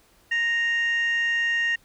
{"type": "tone pair together", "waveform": "sine", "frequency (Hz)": [1862, 2790], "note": ["A#6", "F7"], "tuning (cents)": [-2, -2], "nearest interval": "perfect fifth", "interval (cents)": 700, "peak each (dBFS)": [-20, -28], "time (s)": [0.31, 1.76], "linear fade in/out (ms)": 10, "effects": ["tanh soft clip ceiling -17 dBFS", "pink hiss -59 dBFS RMS until 1.84 s"]}